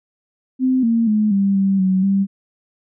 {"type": "tone with pitch steps", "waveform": "sine", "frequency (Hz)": [258.3, 229.7, 212.9, 197.4, 194.7, 187.9, 196.1], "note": ["C4", "A#3", "G#3", "G3", "G3", "F#3", "G3"], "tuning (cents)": [-22, -25, 43, 12, -12, 27, 1], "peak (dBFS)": -13, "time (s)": [0.59, 2.27], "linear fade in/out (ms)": 50, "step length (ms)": 240, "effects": []}